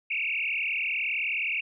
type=tone with frequency modulation; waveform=sine; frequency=2489 Hz; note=D#7; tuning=in tune; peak=-26 dBFS; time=0.1-1.61 s; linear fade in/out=10 ms; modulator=39.3 Hz; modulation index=7.2; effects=none